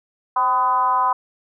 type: tone with frequency modulation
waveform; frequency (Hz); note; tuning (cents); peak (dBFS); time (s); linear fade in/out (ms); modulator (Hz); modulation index
sine; 1010; B5; +39; -15; 0.36-1.13; 5; 240; 0.83
effects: none